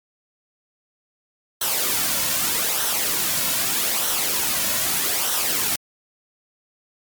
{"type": "noise with flanger", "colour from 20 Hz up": "white", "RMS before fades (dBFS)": -22, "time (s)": [1.61, 5.76], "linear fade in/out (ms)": 5, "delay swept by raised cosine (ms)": [0.42, 2.52], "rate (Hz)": 0.81, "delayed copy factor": -0.55, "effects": ["MP3 96 kbps"]}